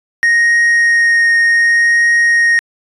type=tone with vibrato; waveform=triangle; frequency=1864.7 Hz; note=A#6; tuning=in tune; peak=-6 dBFS; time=0.23-2.59 s; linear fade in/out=0 ms; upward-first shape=triangle; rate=0.66 Hz; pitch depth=9 cents each way; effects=resampled to 24000 Hz